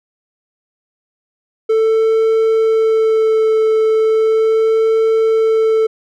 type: tone with vibrato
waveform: triangle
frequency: 442.3 Hz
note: A4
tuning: 9 cents sharp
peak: -8 dBFS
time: 1.69-5.87 s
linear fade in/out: 10 ms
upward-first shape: sine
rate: 0.37 Hz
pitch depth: 12 cents each way
effects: none